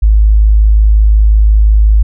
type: tone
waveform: sine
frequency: 52.8 Hz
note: G#1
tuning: 29 cents sharp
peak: -3 dBFS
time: 0.02-2.03 s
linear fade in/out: 10 ms
effects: none